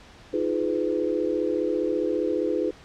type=chord; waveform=sine; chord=F half-diminished seventh; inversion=third; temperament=just; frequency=314.3 / 349.2 / 419.1 / 502.9 Hz; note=Eb4 / F4 / Ab4 / Cb5; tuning=+18 / 0 / +16 / +31 cents; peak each=-28 dBFS; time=0.33-2.71 s; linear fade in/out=10 ms; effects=pink hiss -49 dBFS RMS until 2.84 s + low-pass 5000 Hz 12 dB/octave